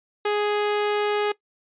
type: tone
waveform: sawtooth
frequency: 415.9 Hz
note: G#4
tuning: 2 cents sharp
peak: -17 dBFS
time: 0.25-1.32 s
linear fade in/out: 5 ms
effects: noise-tail reverb RT60 0.1 s tail -19 dB re dry + resampled to 8000 Hz